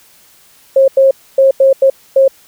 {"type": "tone bursts at uneven times", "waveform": "sine", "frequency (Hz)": 538, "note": "C5", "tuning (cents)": 48, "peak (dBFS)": -4, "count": 6, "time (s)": [[0.76, 0.88], [0.97, 1.11], [1.38, 1.51], [1.6, 1.73], [1.82, 1.9], [2.16, 2.28]], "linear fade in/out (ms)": 5, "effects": ["white hiss -46 dBFS RMS until 2.47 s"]}